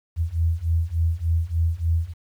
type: beating tone pair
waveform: sine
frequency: 81 / 84.4 Hz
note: E2 / E2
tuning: -30 / +41 cents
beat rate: 3.4 Hz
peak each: -23 / -22 dBFS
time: 0.16-2.14 s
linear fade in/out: 50 ms
effects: 9-bit